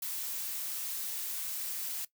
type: noise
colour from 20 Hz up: blue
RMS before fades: -37 dBFS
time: 0.02-2.05 s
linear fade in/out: 5 ms
effects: noise-tail reverb RT60 0.1 s tail -18 dB re dry